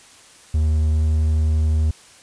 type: tone with pitch glide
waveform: triangle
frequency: 77.4 to 77.89 Hz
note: D#2 to D#2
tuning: -9 to +2 cents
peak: -13 dBFS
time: 0.54-1.91 s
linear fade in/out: 5 ms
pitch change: +11 cents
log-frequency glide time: 0.91-1.02 s
effects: white hiss -47 dBFS RMS until 2.22 s + resampled to 22050 Hz